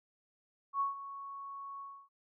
sine tone with ADSR envelope, 1108.7 Hz, C#6, in tune, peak -28 dBFS, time 0.73-2.09 s, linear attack 73 ms, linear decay 140 ms, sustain -14 dB, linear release 290 ms, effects none

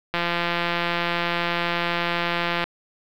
click train, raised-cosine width 0.3 ms, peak -7 dBFS, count 431, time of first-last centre 0.14-2.64 s, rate 172 Hz, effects low-pass 4000 Hz 12 dB/octave + 7-bit

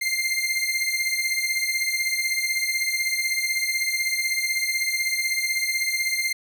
sawtooth beating tone pair, 2093 / 2109 Hz, C7 / C7, 0 / +13 cents, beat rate 16 Hz, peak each -22 dBFS, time 0.01-6.33 s, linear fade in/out 10 ms, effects none

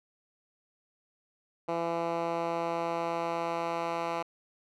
10% pulse tone with band-pass filter sweep, 168.2 Hz, E3, 35 cents sharp, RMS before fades -32 dBFS, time 1.68-4.23 s, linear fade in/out 10 ms, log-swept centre 640 to 1100 Hz, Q 0.79, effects none

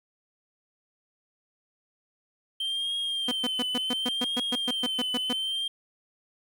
triangle tone with vibrato, 3136 Hz, G7, in tune, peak -26 dBFS, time 2.6-5.68 s, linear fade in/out 5 ms, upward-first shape triangle, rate 0.69 Hz, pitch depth 74 cents each way
sawtooth tone bursts, 246.9 Hz, B3, in tune, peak -23 dBFS, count 14, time 3.28-5.33 s, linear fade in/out 5 ms, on 35 ms, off 120 ms
effects 10-bit

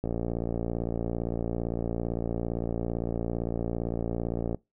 click train, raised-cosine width 2 ms, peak -17 dBFS, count 261, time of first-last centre 0.04-4.546 s, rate 57.7 Hz, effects noise-tail reverb RT60 0.2 s tail -22 dB re dry

